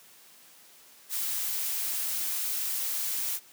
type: noise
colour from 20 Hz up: blue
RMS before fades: -31 dBFS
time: 1.09-3.4 s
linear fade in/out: 50 ms
effects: white hiss -55 dBFS RMS until 3.52 s + high-pass 150 Hz 12 dB/octave